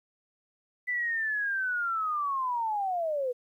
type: linear sweep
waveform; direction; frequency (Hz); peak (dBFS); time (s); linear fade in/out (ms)
sine; down; 2000 to 480; -27; 0.87-3.33; 20
effects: 11-bit